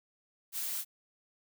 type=noise; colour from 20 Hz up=blue; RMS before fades=-36 dBFS; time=0.52-0.85 s; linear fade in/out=50 ms; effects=none